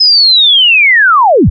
sine linear sweep, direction down, 5150 to 30.87 Hz, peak -3 dBFS, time 0-1.5 s, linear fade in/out 10 ms, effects none

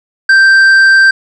triangle tone with tanh clipping, 1568 Hz, G6, in tune, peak -4 dBFS, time 0.29-1.11 s, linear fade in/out 5 ms, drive 10 dB, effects none

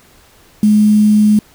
sine tone with quantisation, 211.1 Hz, G#3, 29 cents sharp, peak -6 dBFS, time 0.63-1.39 s, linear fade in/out 2 ms, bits 5, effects pink hiss -47 dBFS RMS until 1.54 s

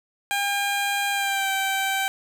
15% pulse tone with pitch glide, 804 to 776.6 Hz, G5 to G5, +44 to -16 cents, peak -16 dBFS, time 0.31-2.08 s, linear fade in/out 0 ms, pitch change -60 cents, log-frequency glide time 1.11-1.5 s, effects none

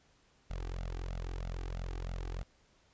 sawtooth tone with flanger, 43.65 Hz, F1, in tune, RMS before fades -39 dBFS, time 0.5-2.43 s, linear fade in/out 0 ms, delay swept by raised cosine 1.4 to 2.6 ms, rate 3.1 Hz, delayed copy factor +0.95, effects pink hiss -68 dBFS RMS until 2.93 s + resampled to 16000 Hz

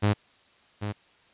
sawtooth tone with echo, 103.83 Hz, G#2, in tune, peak -16 dBFS, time 0.02-0.14 s, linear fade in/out 20 ms, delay 790 ms, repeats 1, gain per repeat -9 dB, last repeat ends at 0.93 s, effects white hiss -60 dBFS RMS until 1.33 s + resampled to 8000 Hz

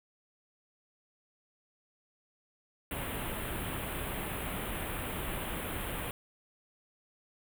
pink band-stop noise, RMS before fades -37 dBFS, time 2.91-6.11 s, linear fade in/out 2 ms, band 3400 to 9000 Hz, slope 48 dB/octave, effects none

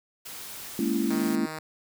white noise, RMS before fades -40 dBFS, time 0.25-1.36 s, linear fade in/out 10 ms
sine chord, A# half-diminished seventh, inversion third, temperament just, 209.8 / 233.1 / 279.7 / 335.6 Hz, G#3 / A#3 / C#4 / E4, +18 / 0 / +16 / +31 cents, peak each -29 dBFS, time 0.79-1.46 s, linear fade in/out 2 ms
5% pulse tone, 156.7 Hz, D#3, 13 cents sharp, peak -23 dBFS, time 1.1-1.59 s, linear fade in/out 5 ms
effects none

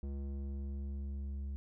square tone with low-pass filter sweep, 69.3 Hz, C#2, in tune, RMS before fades -40 dBFS, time 0.03-1.56 s, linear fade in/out 0 ms, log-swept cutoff 370 to 150 Hz, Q 0.84, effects none

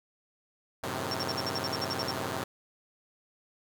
5% pulse chord, F# diminished seventh, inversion none, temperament equal, 92.5 / 110 / 130.81 / 155.56 Hz, F#2 / A2 / C3 / Eb3, 0 / 0 / 0 / 0 cents, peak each -26 / -27 / -25 / -29 dBFS, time 0.83-2.44 s, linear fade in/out 5 ms
sine tone bursts, 5470 Hz, F8, 37 cents flat, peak -31 dBFS, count 12, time 1.11-2.112 s, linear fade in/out 5 ms, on 34 ms, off 54 ms
effects none

